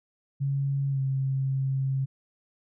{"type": "tone with pitch glide", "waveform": "sine", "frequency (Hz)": [138.5, 134.4], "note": ["C#3", "C3"], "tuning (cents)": [-1, 47], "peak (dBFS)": -24, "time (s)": [0.4, 2.06], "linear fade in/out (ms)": 20, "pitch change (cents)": -52, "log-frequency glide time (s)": [0.9, 1], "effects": []}